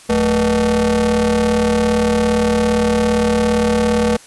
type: ring-modulated tone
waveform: 40% pulse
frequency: 132.9 Hz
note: C3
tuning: 27 cents sharp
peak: -9 dBFS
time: 0.09-4.17 s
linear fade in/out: 10 ms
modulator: 351 Hz
effects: white hiss -42 dBFS RMS until 4.26 s + resampled to 24000 Hz